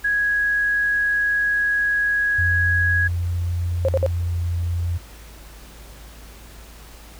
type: tone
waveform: sine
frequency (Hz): 1661.2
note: G#6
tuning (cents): 0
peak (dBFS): -17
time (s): 0.04-3.08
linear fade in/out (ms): 10
type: tone with pitch glide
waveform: sine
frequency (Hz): 87.2 to 86.25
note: F2 to F2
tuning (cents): -2 to -21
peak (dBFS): -20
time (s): 2.38-4.98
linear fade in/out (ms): 10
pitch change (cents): -19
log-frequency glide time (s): 3.81-4.35
type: tone bursts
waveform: sine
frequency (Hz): 534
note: C5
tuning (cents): +35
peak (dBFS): -16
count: 3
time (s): 3.85-4.063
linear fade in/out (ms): 0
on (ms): 35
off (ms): 54
effects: added 54 Hz sine -41 dBFS peak until 7.19 s + pink hiss -45 dBFS RMS until 7.19 s